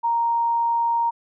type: tone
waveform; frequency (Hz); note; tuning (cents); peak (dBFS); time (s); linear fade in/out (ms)
sine; 932.3; A#5; 0; -18; 0.03-1.11; 20
effects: none